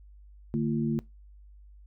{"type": "tone cluster", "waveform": "sine", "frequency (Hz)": [147.6, 225.4, 343], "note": ["D3", "A3", "F4"], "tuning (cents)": [9, 42, -31], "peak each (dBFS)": [-30, -27, -34], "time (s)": [0.54, 0.99], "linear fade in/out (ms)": 0, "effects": ["noise-tail reverb RT60 0.2 s tail -22 dB re dry", "added 50 Hz sine -49 dBFS peak until 1.86 s"]}